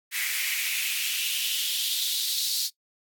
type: noise with high-pass filter sweep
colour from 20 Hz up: white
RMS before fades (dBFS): -28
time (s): 0.11-2.7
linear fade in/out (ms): 50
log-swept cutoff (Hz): 2000 to 4400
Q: 4.4
effects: noise-tail reverb RT60 0.1 s tail -19 dB re dry + AAC 64 kbps